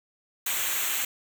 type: noise with comb filter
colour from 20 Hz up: white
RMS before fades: -28 dBFS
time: 0.46-1.05 s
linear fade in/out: 5 ms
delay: 0.2 ms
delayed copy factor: -0.75
effects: none